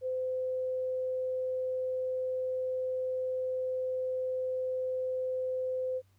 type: tone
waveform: sine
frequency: 513 Hz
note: C5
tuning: 34 cents flat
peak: -30 dBFS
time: 0.01-6.02 s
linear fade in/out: 50 ms
effects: added 96 Hz sine -63 dBFS peak until 6.18 s + pink hiss -73 dBFS RMS until 6.18 s